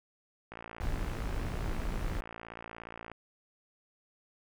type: click train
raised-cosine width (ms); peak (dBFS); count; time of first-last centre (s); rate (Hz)
0.5; -28; 149; 0.52-3.116; 57
type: noise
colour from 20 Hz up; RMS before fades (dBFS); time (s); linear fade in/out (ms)
brown; -34; 0.8-2.21; 10
effects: none